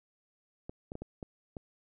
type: clicks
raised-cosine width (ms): 2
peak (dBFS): -27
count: 6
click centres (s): 0.695 / 0.919 / 0.954 / 1.02 / 1.228 / 1.568
effects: none